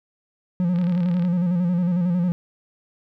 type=tone with vibrato; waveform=triangle; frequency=176.7 Hz; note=F3; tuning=21 cents sharp; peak=-16 dBFS; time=0.6-2.32 s; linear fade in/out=0 ms; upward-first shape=square; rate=11 Hz; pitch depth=53 cents each way
type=click train; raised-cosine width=0.3 ms; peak=-25 dBFS; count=19; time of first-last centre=0.76-1.25 s; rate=36.7 Hz
effects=none